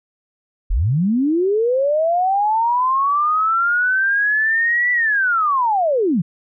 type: linear two-way sweep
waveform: sine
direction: up then down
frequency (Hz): 30.29 to 1975.5 to 145.7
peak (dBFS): -14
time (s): 0.7-6.22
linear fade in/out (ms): 10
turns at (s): 4.92
effects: none